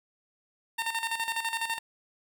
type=tone with tremolo; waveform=15% pulse; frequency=910 Hz; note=A#5; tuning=42 cents flat; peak=-21 dBFS; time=0.78-1.79 s; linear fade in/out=10 ms; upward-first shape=square; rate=12 Hz; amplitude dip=65%; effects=none